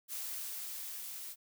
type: noise with level ramp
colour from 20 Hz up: blue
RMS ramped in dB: -40 to -45 dBFS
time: 0.08-1.36 s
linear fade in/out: 50 ms
effects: none